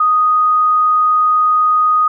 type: tone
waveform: sine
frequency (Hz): 1244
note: D#6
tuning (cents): -1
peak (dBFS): -9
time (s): 0-2.08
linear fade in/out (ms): 5
effects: none